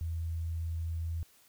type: tone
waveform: sine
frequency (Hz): 82.41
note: E2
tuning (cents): 0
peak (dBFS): -32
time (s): 0.01-1.23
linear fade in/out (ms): 0
effects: white hiss -63 dBFS RMS until 1.48 s